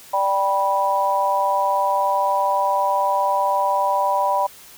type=chord; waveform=sine; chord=G major; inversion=second; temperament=just; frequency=588 / 784 / 980 Hz; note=D5 / G5 / B5; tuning=+2 / 0 / -14 cents; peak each=-23 / -22 / -19 dBFS; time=0.13-4.47 s; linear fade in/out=10 ms; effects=white hiss -44 dBFS RMS until 4.77 s